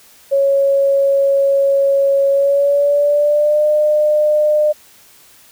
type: tone with pitch glide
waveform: sine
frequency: 553 to 603.1 Hz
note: C#5 to D5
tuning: -4 to +46 cents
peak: -10 dBFS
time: 0.31-4.73 s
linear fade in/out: 20 ms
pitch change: +150 cents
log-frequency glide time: 2.3-3.64 s
effects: white hiss -46 dBFS RMS until 5.51 s